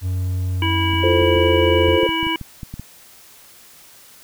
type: tone with pitch glide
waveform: triangle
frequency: 91.7 to 85.56 Hz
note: F#2 to F2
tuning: -15 to -35 cents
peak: -17 dBFS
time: 0.01-1.99 s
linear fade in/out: 50 ms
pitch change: -120 cents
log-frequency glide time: 0.8-1.44 s
type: harmonic tone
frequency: 326.4 Hz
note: E4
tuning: 17 cents flat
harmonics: 1 / 3 / 5 / 7 / 9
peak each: -23 / -24 / -31 / -25 / -24 dBFS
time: 0.62-2.36 s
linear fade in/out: 2 ms
type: clicks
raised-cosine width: 5 ms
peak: -18 dBFS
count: 12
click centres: 0.937 / 1.219 / 1.364 / 1.885 / 2.032 / 2.091 / 2.23 / 2.268 / 2.413 / 2.632 / 2.74 / 2.796 s
type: chord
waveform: sine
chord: F major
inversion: none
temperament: equal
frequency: 349.2 / 440 / 523.3 Hz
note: F4 / A4 / C5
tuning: 0 / 0 / 0 cents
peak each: -19 dBFS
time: 1.03-2.07 s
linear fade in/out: 5 ms
effects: white hiss -46 dBFS RMS until 4.23 s